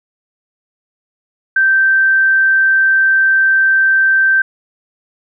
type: tone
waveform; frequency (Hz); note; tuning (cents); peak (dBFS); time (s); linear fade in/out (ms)
sine; 1560; G6; -9; -8; 1.56-4.42; 5
effects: none